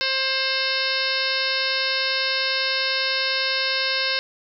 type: harmonic tone with a mistuned harmonic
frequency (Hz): 530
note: C5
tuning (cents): +22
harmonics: 1 / 2 / 3 / 4 / 5 / 6 / 7 / 8 / 9 / 10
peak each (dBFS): -31 / -34 / -28 / -30 / -29 / -33 / -28 / -29 / -30 / -30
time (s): 0.01-4.19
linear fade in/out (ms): 0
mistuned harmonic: 6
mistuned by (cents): -88
effects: none